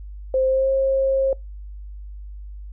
sine tone with pitch glide, 523.3 to 536.5 Hz, C5 to C5, 0 to +43 cents, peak -16 dBFS, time 0.34-1.33 s, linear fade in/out 2 ms, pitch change +43 cents, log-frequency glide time 0.47-0.7 s, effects noise-tail reverb RT60 0.2 s tail -25 dB re dry + added 50 Hz sine -33 dBFS peak until 2.72 s

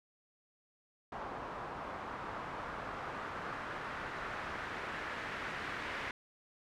white noise with low-pass filter sweep, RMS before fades -42 dBFS, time 1.12-6.11 s, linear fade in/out 2 ms, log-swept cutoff 1000 to 1900 Hz, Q 1.6, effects none

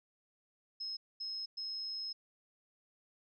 sine tone bursts at uneven times, 5160 Hz, E8, 38 cents flat, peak -38 dBFS, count 3, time 0.8-0.97 / 1.2-1.46 / 1.57-2.13 s, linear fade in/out 10 ms, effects none

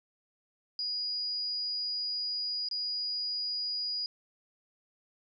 sine tone with dropouts, 4897 Hz, D#8, 28 cents flat, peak -31 dBFS, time 0.79-4.06 s, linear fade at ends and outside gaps 1 ms, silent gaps 2.687-2.712 s, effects none

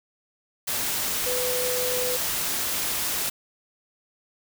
sine tone in noise, 500 Hz, B4, 21 cents sharp, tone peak -27 dBFS, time 1.26-2.17 s, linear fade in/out 10 ms, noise white, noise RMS -27 dBFS, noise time 0.67-3.3 s, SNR -3 dB, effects none

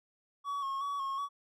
triangle tone with vibrato, 1108.7 Hz, C#6, in tune, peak -31 dBFS, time 0.44-1.29 s, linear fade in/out 50 ms, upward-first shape square, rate 2.7 Hz, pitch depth 35 cents each way, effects none

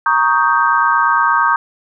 sine chord, Eb dominant seventh, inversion second, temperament equal with one note detuned, 932.3 / 1115.8 / 1244.5 / 1568 Hz, Bb5 / Db6 / Eb6 / G6, 0 / +11 / 0 / 0 cents, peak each -16 dBFS, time 0.06-1.56 s, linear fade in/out 2 ms, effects none

